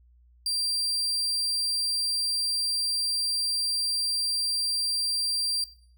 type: tone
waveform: 35% pulse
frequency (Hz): 4720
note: D8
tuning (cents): +8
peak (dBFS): -24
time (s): 0.46-5.64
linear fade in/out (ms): 2
effects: noise-tail reverb RT60 0.5 s tail -17 dB re dry + added 60 Hz sine -55 dBFS peak until 5.97 s